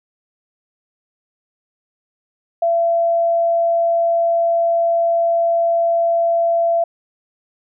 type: tone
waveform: sine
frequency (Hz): 675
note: E5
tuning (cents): +41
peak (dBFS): -13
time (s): 2.62-6.84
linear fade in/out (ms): 5
effects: none